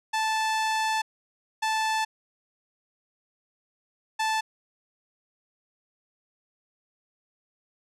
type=tone bursts at uneven times; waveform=sawtooth; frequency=877 Hz; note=A5; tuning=6 cents flat; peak=-20 dBFS; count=3; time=0.13-1.02 / 1.62-2.05 / 4.19-4.41 s; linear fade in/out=10 ms; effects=low-pass 8000 Hz 12 dB/octave